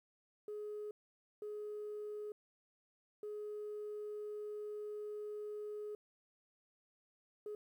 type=tone bursts at uneven times; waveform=sine; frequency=420 Hz; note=G#4; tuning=19 cents sharp; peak=-40 dBFS; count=4; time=0.48-0.91 / 1.42-2.32 / 3.23-5.95 / 7.46-7.55 s; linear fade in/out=2 ms; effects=tanh soft clip ceiling -39 dBFS + 12-bit